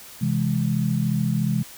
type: chord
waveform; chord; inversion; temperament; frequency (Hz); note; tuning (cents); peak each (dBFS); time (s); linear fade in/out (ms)
sine; C augmented; none; equal; 130.81 / 164.81 / 207.7; C3 / E3 / G#3; 0 / 0 / 0; -24; 0.21-1.63; 10
effects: white hiss -43 dBFS RMS until 1.77 s